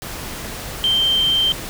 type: tone in noise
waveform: sine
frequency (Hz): 3136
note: G7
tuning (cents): 0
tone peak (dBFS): -14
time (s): 0.84-1.52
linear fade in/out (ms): 0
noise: pink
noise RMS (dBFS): -30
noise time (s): 0.02-1.69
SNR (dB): +13
effects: none